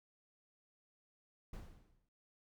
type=noise with exponential decay; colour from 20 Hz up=brown; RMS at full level=-44 dBFS; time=1.53-2.09 s; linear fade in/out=5 ms; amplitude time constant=120 ms; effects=noise-tail reverb RT60 0.5 s tail -23 dB re dry